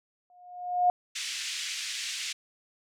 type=tone with exponential growth; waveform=sine; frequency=717 Hz; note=F5; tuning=45 cents sharp; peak=-17 dBFS; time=0.3-0.9 s; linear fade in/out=1 ms; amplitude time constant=130 ms
type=band-pass noise; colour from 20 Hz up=pink; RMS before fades=-35 dBFS; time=1.15-2.33 s; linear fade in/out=10 ms; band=2200 to 7700 Hz; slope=24 dB/octave
effects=none